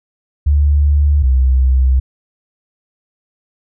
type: tone pair in turn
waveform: sine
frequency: 72.7 / 64.77 Hz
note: D2 / C2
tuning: -17 / -17 cents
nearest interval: major second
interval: 200 cents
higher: first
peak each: -8 dBFS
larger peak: neither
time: 0.46-1.23 / 1.23-2 s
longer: neither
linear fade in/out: 10 ms
effects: none

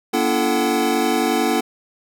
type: tone cluster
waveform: square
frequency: 238.1 / 288.5 / 339.8 / 436.3 / 757 Hz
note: A#3 / D4 / F4 / A4 / F#5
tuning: +37 / -31 / -47 / -15 / +39 cents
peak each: -24 dBFS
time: 0.13-1.61 s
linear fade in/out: 10 ms
effects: none

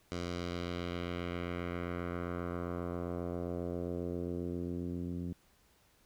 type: tone with low-pass filter sweep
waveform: 10% pulse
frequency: 87.5 Hz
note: F2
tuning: 4 cents sharp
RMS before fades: -38 dBFS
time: 0.12-5.33 s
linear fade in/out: 0 ms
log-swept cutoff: 5800 to 220 Hz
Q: 1.4
effects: pink hiss -68 dBFS RMS until 6.05 s

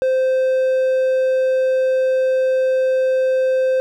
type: tone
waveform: triangle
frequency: 520 Hz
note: C5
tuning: 11 cents flat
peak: -12 dBFS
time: 0.02-3.8 s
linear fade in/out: 0 ms
effects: none

